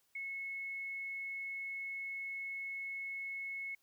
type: tone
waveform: sine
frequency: 2190 Hz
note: C#7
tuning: 22 cents flat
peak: -39 dBFS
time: 0.15-3.75 s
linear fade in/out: 5 ms
effects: white hiss -75 dBFS RMS until 3.82 s